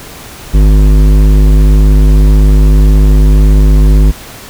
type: tone with hard clipping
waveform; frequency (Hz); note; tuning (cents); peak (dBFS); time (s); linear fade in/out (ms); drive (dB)
sine; 50.9; G#1; -34; -4; 0.53-4.12; 20; 13
effects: pink hiss -29 dBFS RMS until 4.49 s